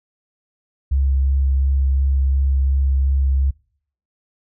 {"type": "tone with vibrato", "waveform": "sine", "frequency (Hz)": 67.7, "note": "C#2", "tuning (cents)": -40, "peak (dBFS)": -14, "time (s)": [0.91, 3.51], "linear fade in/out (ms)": 10, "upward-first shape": "sine", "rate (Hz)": 2.8, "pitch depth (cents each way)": 13, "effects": ["noise-tail reverb RT60 0.6 s tail -25 dB re dry"]}